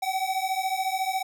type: beating tone pair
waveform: square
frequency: 754 / 768 Hz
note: F#5 / G5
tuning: +32 / -36 cents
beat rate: 14 Hz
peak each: -29 dBFS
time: 0.02-1.23 s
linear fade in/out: 10 ms
effects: none